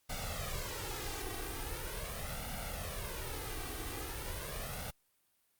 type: noise with flanger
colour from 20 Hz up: pink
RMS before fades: -40 dBFS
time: 0.09-4.91 s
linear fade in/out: 10 ms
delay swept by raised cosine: 1.4 to 2.6 ms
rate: 0.41 Hz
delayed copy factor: +0.8
effects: white hiss -75 dBFS RMS until 5.59 s + Opus 48 kbps